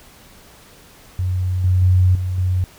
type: tone with level steps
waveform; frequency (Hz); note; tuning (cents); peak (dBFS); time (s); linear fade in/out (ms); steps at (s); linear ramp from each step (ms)
sine; 91.7; F#2; -15; -17 / -12 / -10 / -19 / -15; 1.19-2.64; 0; 1.64 / 1.82 / 2.15 / 2.38; 2
effects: pink hiss -46 dBFS RMS until 2.78 s